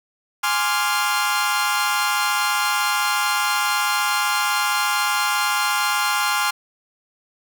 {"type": "chord", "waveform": "sawtooth", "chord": "D half-diminished seventh", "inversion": "second", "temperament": "equal", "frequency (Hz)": [830.6, 1046.5, 1174.7, 1396.9], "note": ["Ab5", "C6", "D6", "F6"], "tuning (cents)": [0, 0, 0, 0], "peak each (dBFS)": [-21, -20, -24, -19], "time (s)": [0.43, 6.51], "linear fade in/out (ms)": 10, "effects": []}